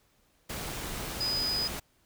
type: tone in noise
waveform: sine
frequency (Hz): 4978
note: D#8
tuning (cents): 0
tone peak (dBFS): -28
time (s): 1.2-1.68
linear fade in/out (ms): 10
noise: pink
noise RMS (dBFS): -37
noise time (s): 0.49-1.8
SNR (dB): +6
effects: pink hiss -68 dBFS RMS until 2.05 s